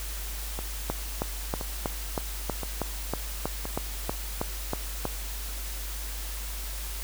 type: two click trains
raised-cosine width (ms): 1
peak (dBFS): -13 / -19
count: 14 / 4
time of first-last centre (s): 0.9-5.053 / 0.59-3.654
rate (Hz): 3.13 / 0.979
effects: added 50 Hz sine -34 dBFS peak until 7.03 s + white hiss -39 dBFS RMS until 7.03 s